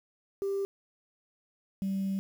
sine tone pair in turn, 394.5 / 194.09 Hz, G4 / G3, +11 / -17 cents, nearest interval octave, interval 1228 cents, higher first, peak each -27 / -27 dBFS, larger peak neither, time 0.42-0.65 / 1.82-2.19 s, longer second, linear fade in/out 0 ms, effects tanh soft clip ceiling -25 dBFS + 9-bit

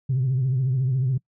sine tone with vibrato, 130 Hz, C3, 11 cents flat, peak -18 dBFS, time 0.09-1.18 s, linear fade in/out 10 ms, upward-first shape triangle, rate 14 Hz, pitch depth 110 cents each way, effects noise-tail reverb RT60 0.1 s tail -24 dB re dry + tanh soft clip ceiling -16 dBFS

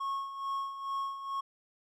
triangle tone with tremolo, 1095 Hz, C#6, 22 cents flat, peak -29 dBFS, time 0-1.41 s, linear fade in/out 10 ms, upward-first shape sine, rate 2.3 Hz, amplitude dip 65%, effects none

